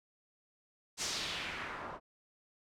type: noise with low-pass filter sweep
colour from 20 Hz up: white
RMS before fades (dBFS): -40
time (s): 0.97-2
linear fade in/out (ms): 50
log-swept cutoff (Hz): 7100 to 880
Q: 1.7
effects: none